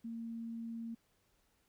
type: tone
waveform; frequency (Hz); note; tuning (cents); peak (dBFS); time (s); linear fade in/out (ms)
sine; 229.4; A#3; -28; -40; 0.04-0.95; 10
effects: pink hiss -75 dBFS RMS until 1.68 s